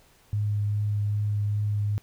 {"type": "tone with vibrato", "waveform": "sine", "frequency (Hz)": 103.83, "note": "G#2", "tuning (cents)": 0, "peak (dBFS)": -23, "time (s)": [0.33, 1.98], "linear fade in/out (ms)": 0, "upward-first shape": "triangle", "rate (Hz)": 2.5, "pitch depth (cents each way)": 12, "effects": ["pink hiss -59 dBFS RMS until 2.02 s"]}